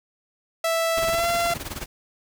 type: tone with pitch glide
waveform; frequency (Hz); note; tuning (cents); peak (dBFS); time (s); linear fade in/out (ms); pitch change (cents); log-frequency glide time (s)
sawtooth; 659.3 to 684.5; E5 to F5; 0 to -35; -17; 0.64-1.54; 5; +65; 1.08-1.27
type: noise with tremolo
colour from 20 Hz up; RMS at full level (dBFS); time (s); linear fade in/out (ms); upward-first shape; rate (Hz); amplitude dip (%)
pink; -31; 0.97-1.86; 5; sine; 19; 80
effects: none